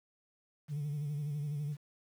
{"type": "tone with vibrato", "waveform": "sine", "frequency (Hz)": 146.83, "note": "D3", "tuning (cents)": 0, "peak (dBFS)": -32, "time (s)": [0.68, 1.77], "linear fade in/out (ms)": 50, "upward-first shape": "sine", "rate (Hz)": 12, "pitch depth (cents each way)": 62, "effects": ["tanh soft clip ceiling -32 dBFS", "10-bit"]}